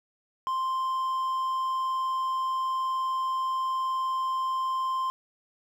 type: tone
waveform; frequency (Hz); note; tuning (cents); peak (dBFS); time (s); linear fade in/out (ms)
triangle; 1046.5; C6; 0; -24; 0.47-5.1; 0
effects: none